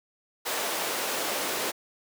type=noise with high-pass filter sweep; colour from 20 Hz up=pink; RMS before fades=-30 dBFS; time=0.45-1.72 s; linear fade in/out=20 ms; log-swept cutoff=560 to 370 Hz; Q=1; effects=none